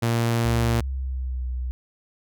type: tone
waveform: sawtooth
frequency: 116.54 Hz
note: A#2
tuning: in tune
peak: -16 dBFS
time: 0.02-0.81 s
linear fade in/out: 10 ms
type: tone with pitch glide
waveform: sine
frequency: 67 to 62.51 Hz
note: C2 to B1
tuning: +42 to +22 cents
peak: -25 dBFS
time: 0.45-1.71 s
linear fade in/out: 0 ms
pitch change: -120 cents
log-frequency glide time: 0.81-1.47 s
effects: none